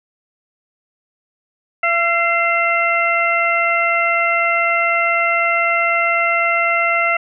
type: harmonic tone with a mistuned harmonic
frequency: 677 Hz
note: E5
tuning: 46 cents sharp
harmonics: 1 / 2 / 3 / 4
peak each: -20 / -19 / -17 / -22 dBFS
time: 1.83-7.17 s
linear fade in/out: 5 ms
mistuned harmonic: 3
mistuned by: +43 cents
effects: none